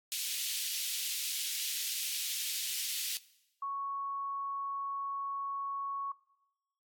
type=high-pass noise; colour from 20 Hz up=pink; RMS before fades=-36 dBFS; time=0.12-3.17 s; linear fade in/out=0 ms; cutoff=2800 Hz; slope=24 dB/octave
type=tone; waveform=sine; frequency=1108.7 Hz; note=C#6; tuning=in tune; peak=-34 dBFS; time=3.62-6.12 s; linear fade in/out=5 ms
effects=noise-tail reverb RT60 1.0 s tail -21 dB re dry + AAC 64 kbps